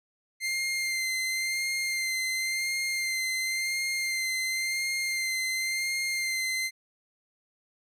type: tone with vibrato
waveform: sawtooth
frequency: 2093 Hz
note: C7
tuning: in tune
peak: -24 dBFS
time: 0.4-6.71 s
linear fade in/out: 50 ms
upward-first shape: sine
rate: 0.94 Hz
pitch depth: 25 cents each way
effects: low-pass 12000 Hz 12 dB/octave